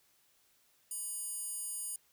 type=tone with high-pass filter; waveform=square; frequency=980 Hz; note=B5; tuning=14 cents flat; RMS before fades=-40 dBFS; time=0.91-1.96 s; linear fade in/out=2 ms; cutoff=9500 Hz; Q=5.2; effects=white hiss -70 dBFS RMS until 2.12 s